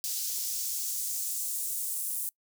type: noise with high-pass filter sweep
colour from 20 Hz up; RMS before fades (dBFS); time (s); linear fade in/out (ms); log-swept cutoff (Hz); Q
white; -33; 0.04-2.29; 0; 5100 to 9700; 1.4
effects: noise-tail reverb RT60 0.1 s tail -25 dB re dry